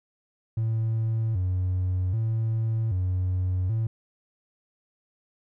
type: tone with vibrato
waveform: triangle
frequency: 101.5 Hz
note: G#2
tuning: 39 cents flat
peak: -20 dBFS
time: 0.57-3.87 s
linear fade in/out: 5 ms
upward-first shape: square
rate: 0.64 Hz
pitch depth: 170 cents each way
effects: tanh soft clip ceiling -18 dBFS